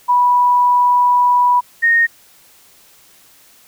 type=tone pair in turn; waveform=sine; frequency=981 / 1851.9 Hz; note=B5 / A#6; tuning=-12 / -12 cents; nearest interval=major seventh; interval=1100 cents; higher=second; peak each=-9 dBFS; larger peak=neither; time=0.08-1.61 / 1.82-2.07 s; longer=first; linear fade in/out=20 ms; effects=white hiss -48 dBFS RMS until 3.67 s